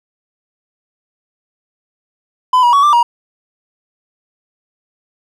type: tone with pitch steps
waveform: triangle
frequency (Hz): 1009 / 962 / 1124 / 1180 / 950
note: B5 / B5 / C#6 / D6 / A#5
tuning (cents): +37 / -46 / +24 / +8 / +33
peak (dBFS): -5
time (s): 2.53-3.03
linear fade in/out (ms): 5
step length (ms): 100
effects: none